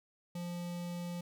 square tone with notch filter, 174.61 Hz, F3, in tune, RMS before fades -40 dBFS, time 0.35-1.21 s, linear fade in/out 5 ms, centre 1500 Hz, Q 1.6, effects none

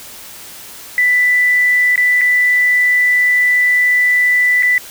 sine tone with dropouts, 1983 Hz, B6, 7 cents sharp, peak -9 dBFS, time 0.98-4.78 s, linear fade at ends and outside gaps 1 ms, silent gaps 1.958-1.977 / 2.211-2.215 / 4.625-4.631 s, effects white hiss -34 dBFS RMS until 4.9 s

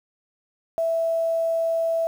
sine tone with quantisation, 659.3 Hz, E5, in tune, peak -20 dBFS, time 0.78-2.07 s, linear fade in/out 0 ms, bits 8, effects none

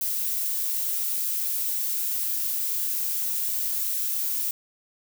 violet noise, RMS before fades -27 dBFS, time 0.01-4.51 s, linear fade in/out 2 ms, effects none

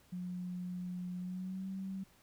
sine tone with pitch glide, 179.8 to 191.59 Hz, F#3 to G3, -49 to -39 cents, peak -38 dBFS, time 0.12-2.04 s, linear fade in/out 10 ms, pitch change +110 cents, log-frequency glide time 1.19-1.69 s, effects pink hiss -66 dBFS RMS until 2.22 s

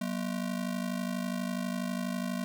square ring-modulated tone, 213.5 Hz, G#3, 48 cents sharp, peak -29 dBFS, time 0.01-2.44 s, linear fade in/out 0 ms, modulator 26.1 Hz, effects none

